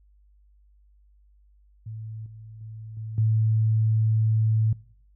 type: tone with level steps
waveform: sine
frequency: 110 Hz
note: A2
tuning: in tune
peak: -33 / -40 / -36 / -31 / -18 dBFS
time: 1.86-4.73 s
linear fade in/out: 5 ms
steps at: 2.26 / 2.61 / 2.97 / 3.18 s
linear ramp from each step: 2 ms
effects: noise-tail reverb RT60 0.6 s tail -22 dB re dry + added 50 Hz sine -55 dBFS peak until 5.15 s